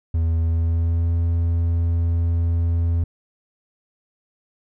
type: tone with pitch glide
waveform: triangle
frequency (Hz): 82.1 to 84.31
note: E2 to E2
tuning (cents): -6 to +40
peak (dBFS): -15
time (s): 0.14-3.04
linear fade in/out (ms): 5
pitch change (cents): +46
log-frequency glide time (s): 0.4-1.12
effects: none